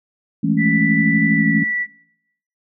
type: chord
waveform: sine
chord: A major seventh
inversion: second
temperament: equal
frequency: 164.81 / 207.7 / 220 / 277.2 Hz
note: E3 / G#3 / A3 / C#4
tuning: 0 / 0 / 0 / 0 cents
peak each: -20 dBFS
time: 0.43-1.64 s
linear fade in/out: 10 ms
type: tone with pitch glide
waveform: sine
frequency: 1975.5 to 1957.3 Hz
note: B6 to B6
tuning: 0 to -16 cents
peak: -18 dBFS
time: 0.57-1.87 s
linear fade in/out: 50 ms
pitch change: -16 cents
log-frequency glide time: 1.35-1.44 s
effects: noise-tail reverb RT60 0.8 s tail -22 dB re dry